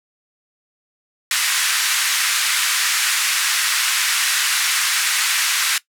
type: band-pass noise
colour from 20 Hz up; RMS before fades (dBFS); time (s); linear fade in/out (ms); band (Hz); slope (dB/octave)
pink; -19; 1.31-5.78; 2; 1400 to 12000; 24
effects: noise-tail reverb RT60 0.1 s tail -18 dB re dry